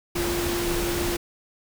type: tone in noise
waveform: sine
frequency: 346.9 Hz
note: F4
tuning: 12 cents flat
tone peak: -26 dBFS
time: 0.15-1.17 s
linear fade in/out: 10 ms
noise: pink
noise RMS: -28 dBFS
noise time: 0.15-1.17 s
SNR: -1 dB
effects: none